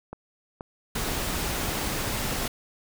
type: click train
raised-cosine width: 1 ms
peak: -22 dBFS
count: 4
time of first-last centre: 0.13-1.565 s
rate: 2.09 Hz
type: noise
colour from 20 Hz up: pink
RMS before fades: -29 dBFS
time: 0.95-2.48 s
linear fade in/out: 5 ms
effects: none